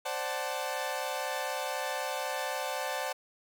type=chord; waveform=sawtooth; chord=D dominant seventh; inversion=third; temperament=equal with one note detuned; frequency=523.3 / 587.3 / 749 / 880 Hz; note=C5 / D5 / F#5 / A5; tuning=0 / 0 / +21 / 0 cents; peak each=-34 dBFS; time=0.05-3.13 s; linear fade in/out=10 ms; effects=none